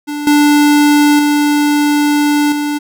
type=tone with level steps; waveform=square; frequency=293.7 Hz; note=D4; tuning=in tune; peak=-19 / -7 / -10 / -15 dBFS; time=0.07-2.79 s; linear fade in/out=20 ms; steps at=0.27 / 1.19 / 2.52 s; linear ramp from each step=2 ms; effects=none